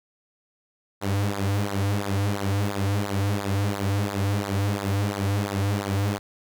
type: tone with flanger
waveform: sawtooth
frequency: 100.1 Hz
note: G2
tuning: 37 cents sharp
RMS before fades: -25 dBFS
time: 1.01-6.19 s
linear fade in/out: 20 ms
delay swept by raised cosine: 0.34 to 5.34 ms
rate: 2.9 Hz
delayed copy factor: -0.85
effects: none